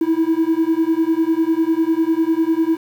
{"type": "beating tone pair", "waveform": "triangle", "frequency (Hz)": [320, 330], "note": ["D#4", "E4"], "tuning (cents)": [49, 2], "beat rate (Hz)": 10, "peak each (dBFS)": -15, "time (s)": [0.01, 2.77], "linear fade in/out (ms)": 5, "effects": ["tanh soft clip ceiling -6 dBFS", "7-bit"]}